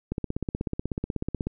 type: click train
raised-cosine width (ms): 3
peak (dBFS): -15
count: 23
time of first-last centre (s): 0.12-1.47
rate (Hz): 16.3
effects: none